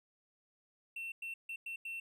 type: tone bursts at uneven times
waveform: triangle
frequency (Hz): 2700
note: E7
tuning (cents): +41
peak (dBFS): -38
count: 5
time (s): 0.96-1.12 / 1.22-1.34 / 1.49-1.56 / 1.66-1.76 / 1.85-2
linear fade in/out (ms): 5
effects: none